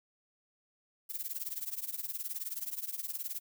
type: noise with tremolo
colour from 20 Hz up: violet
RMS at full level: -35 dBFS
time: 1.09-3.4 s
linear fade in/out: 20 ms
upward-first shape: triangle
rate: 19 Hz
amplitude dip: 95%
effects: none